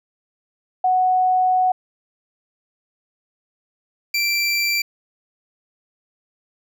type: tone pair in turn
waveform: sine / 25% pulse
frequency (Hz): 740 / 2349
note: F#5 / D7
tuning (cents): 0 / 0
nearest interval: octave + minor sixth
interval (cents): 2000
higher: second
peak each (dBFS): -14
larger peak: neither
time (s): 0.84-1.72 / 4.14-4.82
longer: first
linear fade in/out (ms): 5
effects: none